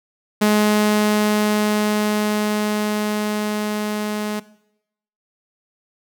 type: tone with level ramp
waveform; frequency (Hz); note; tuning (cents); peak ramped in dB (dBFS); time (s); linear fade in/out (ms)
sawtooth; 210.8; G#3; +26; -9 to -18; 0.41-4.4; 10
effects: noise-tail reverb RT60 0.8 s tail -19 dB re dry